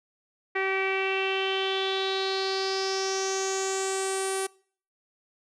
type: tone with low-pass filter sweep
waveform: sawtooth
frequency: 384.4 Hz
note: G4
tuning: 34 cents flat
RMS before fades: -28 dBFS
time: 0.55-4.47 s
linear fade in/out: 10 ms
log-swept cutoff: 2100 to 9800 Hz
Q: 5.7
effects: noise-tail reverb RT60 0.5 s tail -24 dB re dry